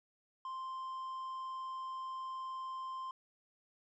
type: tone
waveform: triangle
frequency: 1046.5 Hz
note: C6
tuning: in tune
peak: -38 dBFS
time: 0.45-3.11 s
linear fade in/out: 2 ms
effects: resampled to 16000 Hz